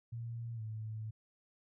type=tone with pitch glide; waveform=sine; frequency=116.54 to 109.37 Hz; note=A#2 to A2; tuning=0 to -10 cents; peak=-39 dBFS; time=0.12-1.11 s; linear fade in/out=10 ms; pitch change=-110 cents; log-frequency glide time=0.55-0.61 s; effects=none